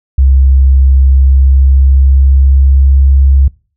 sine tone with pitch glide, 66.7 to 67.91 Hz, C2 to C#2, +34 to -35 cents, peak -3 dBFS, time 0.18-3.48 s, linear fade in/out 5 ms, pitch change +31 cents, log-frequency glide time 1-3.11 s, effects noise-tail reverb RT60 0.4 s tail -23 dB re dry

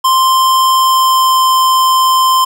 square tone with pitch glide, 1046.5 to 1040.5 Hz, C6 to C6, 0 to -10 cents, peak -8 dBFS, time 0.04-2.45 s, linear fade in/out 10 ms, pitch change -10 cents, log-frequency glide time 0.74-1.44 s, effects none

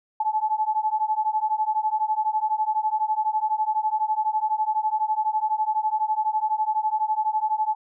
sine beating tone pair, 857 / 869 Hz, A5 / A5, -46 / -22 cents, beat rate 12 Hz, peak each -24 dBFS, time 0.2-7.75 s, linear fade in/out 5 ms, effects none

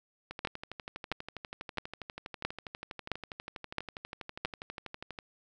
two click trains, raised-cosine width 0.3 ms, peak -14 / -24 dBFS, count 7 / 61, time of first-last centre 0.45-4.45 / 0.31-5.188 s, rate 1.5 / 12.3 Hz, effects none

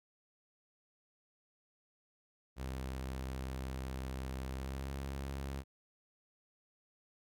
sawtooth tone with pitch glide, 65.41 to 68.07 Hz, C2 to C#2, 0 to -31 cents, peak -35 dBFS, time 2.56-5.64 s, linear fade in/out 50 ms, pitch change +69 cents, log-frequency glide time 4.5-4.92 s, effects Opus 48 kbps

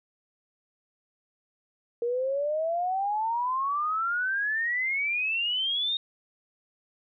sine exponential sweep, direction up, 466.2 to 3729 Hz, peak -25 dBFS, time 2.02-5.97 s, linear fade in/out 2 ms, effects none

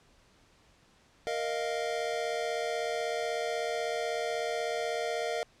square chord, Bb suspended fourth, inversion none, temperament equal, 466.2 / 622.3 / 698.5 Hz, Bb4 / Eb5 / F5, 0 / 0 / 0 cents, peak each -35 / -36 / -36 dBFS, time 1.27-5.43 s, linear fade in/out 0 ms, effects pink hiss -63 dBFS RMS until 5.6 s + low-pass 7000 Hz 12 dB/octave

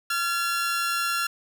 sawtooth tone pair together, 1375.1 / 1698 Hz, F6 / G#6, -27 / +38 cents, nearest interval major third, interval 365 cents, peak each -21 / -28 dBFS, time 0.1-1.27 s, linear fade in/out 5 ms, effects none

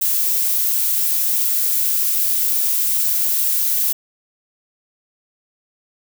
violet noise, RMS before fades -18 dBFS, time 0.01-3.93 s, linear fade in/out 10 ms, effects none

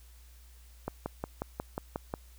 click train, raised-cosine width 1 ms, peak -19 dBFS, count 8, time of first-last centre 0.88-2.139 s, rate 5.56 Hz, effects added 60 Hz sine -52 dBFS peak until 2.38 s + white hiss -62 dBFS RMS until 2.38 s

